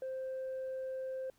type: tone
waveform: sine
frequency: 523.3 Hz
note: C5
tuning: in tune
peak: -35 dBFS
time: 0.02-1.3 s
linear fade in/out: 2 ms
effects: tanh soft clip ceiling -35 dBFS + pink hiss -71 dBFS RMS until 1.38 s